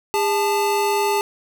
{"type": "tone pair together", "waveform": "square", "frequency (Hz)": [404.8, 875.3], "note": ["G#4", "A5"], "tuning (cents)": [-44, -9], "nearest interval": "octave + minor second", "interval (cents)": 1335, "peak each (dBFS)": -21, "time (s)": [0.14, 1.21], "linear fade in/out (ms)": 0, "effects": []}